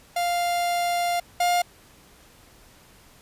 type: tone pair in turn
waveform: 45% pulse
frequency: 698.5 / 705.8 Hz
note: F5 / F5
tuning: 0 / +18 cents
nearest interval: unison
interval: 18 cents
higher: second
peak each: -22 / -19 dBFS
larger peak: second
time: 0.16-1.2 / 1.4-1.62 s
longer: first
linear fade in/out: 5 ms
effects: pink hiss -53 dBFS RMS until 3.21 s + resampled to 32000 Hz